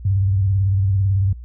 sine tone with vibrato, 97.1 Hz, G2, 16 cents flat, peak -14 dBFS, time 0.05-1.33 s, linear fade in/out 5 ms, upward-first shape square, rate 18 Hz, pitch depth 66 cents each way, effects added 60 Hz sine -32 dBFS peak until 1.44 s

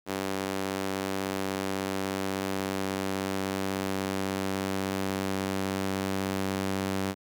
sawtooth tone with high-pass filter sweep, 96.4 Hz, G2, 28 cents flat, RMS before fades -31 dBFS, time 0.06-7.15 s, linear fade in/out 50 ms, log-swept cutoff 290 to 190 Hz, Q 0.96, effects none

